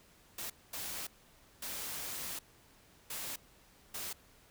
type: noise bursts at uneven times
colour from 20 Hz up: white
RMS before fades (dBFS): -41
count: 5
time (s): 0.38-0.5 / 0.73-1.07 / 1.62-2.39 / 3.1-3.36 / 3.94-4.13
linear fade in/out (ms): 5
effects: pink hiss -63 dBFS RMS until 4.5 s